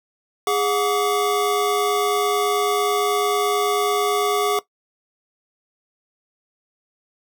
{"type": "tone cluster", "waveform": "square", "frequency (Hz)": [412.7, 726, 1149], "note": ["G#4", "F#5", "D6"], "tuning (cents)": [-11, -33, -38], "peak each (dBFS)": [-22, -25, -23], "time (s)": [0.47, 4.59], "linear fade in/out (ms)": 2, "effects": ["noise-tail reverb RT60 0.1 s tail -17 dB re dry"]}